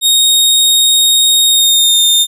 sawtooth tone with pitch glide, 3729 to 3638 Hz, A#7 to A#7, 0 to -43 cents, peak -4 dBFS, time 0.01-2.27 s, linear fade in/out 50 ms, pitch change -43 cents, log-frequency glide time 1.46-2.04 s, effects none

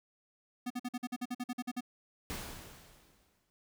square tone bursts, 246.9 Hz, B3, in tune, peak -35 dBFS, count 13, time 0.66-1.808 s, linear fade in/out 10 ms, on 44 ms, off 48 ms
pink noise with exponential decay, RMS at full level -39 dBFS, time 2.3-3.5 s, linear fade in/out 0 ms, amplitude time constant 260 ms
effects none

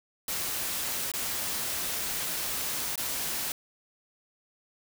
white noise with dropouts, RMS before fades -32 dBFS, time 0.28-3.52 s, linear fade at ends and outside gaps 2 ms, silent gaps 1.117-1.137 / 2.957-2.977 s, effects none

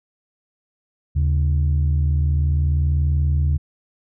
sine tone pair together, 77.2 / 137.71 Hz, D#2 / C#3, -13 / -11 cents, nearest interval minor seventh, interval 1002 cents, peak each -15 / -21 dBFS, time 1.15-3.58 s, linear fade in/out 20 ms, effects tanh soft clip ceiling -11 dBFS

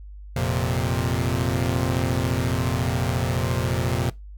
sawtooth chord, F suspended fourth, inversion none, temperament equal, 87.31 / 116.54 / 130.81 Hz, F2 / Bb2 / C3, 0 / 0 / 0 cents, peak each -22 dBFS, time 0.36-4.1 s, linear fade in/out 5 ms, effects noise-tail reverb RT60 0.2 s tail -20 dB re dry + added 50 Hz sine -37 dBFS peak until 4.37 s

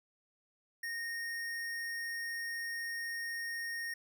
sine tone with hard clipping, 1852 Hz, A#6, 12 cents flat, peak -38 dBFS, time 0.83-3.94 s, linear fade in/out 5 ms, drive 18 dB, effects none

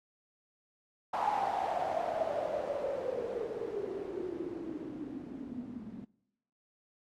blue noise with low-pass filter sweep, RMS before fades -36 dBFS, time 1.13-6.05 s, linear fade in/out 10 ms, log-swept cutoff 880 to 220 Hz, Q 9.5, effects noise-tail reverb RT60 0.9 s tail -23 dB re dry + AAC 64 kbps

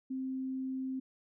sine tone, 262.2 Hz, C4, 4 cents sharp, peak -34 dBFS, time 0.1-1 s, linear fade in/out 10 ms, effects none

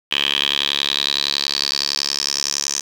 10% pulse tone with band-pass filter sweep, 70.8 Hz, C#2, 37 cents sharp, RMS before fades -21 dBFS, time 0.11-2.81 s, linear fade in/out 10 ms, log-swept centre 3000 to 6100 Hz, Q 6.2, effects 7-bit

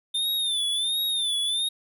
square tone with vibrato, 3587 Hz, A7, 33 cents sharp, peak -24 dBFS, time 0.14-1.69 s, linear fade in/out 10 ms, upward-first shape sine, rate 1.4 Hz, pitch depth 93 cents each way, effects none

